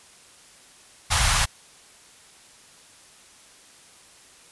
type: band-stop noise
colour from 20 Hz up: pink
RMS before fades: -20 dBFS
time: 1.1-1.46 s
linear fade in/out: 20 ms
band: 130 to 790 Hz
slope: 24 dB/octave
effects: white hiss -51 dBFS RMS until 4.51 s + resampled to 24000 Hz